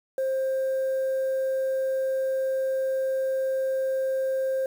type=tone; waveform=sine; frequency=529 Hz; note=C5; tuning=19 cents sharp; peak=-21 dBFS; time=0.18-4.66 s; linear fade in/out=2 ms; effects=tanh soft clip ceiling -22 dBFS + 8-bit